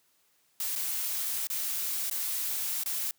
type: noise with dropouts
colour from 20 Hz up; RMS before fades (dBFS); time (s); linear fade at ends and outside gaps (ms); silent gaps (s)
blue; -32; 0.6-3.11; 2; 0.754-0.759 / 1.471-1.5 / 2.099-2.111 / 2.836-2.859
effects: white hiss -69 dBFS RMS until 3.18 s + high-pass 80 Hz 12 dB/octave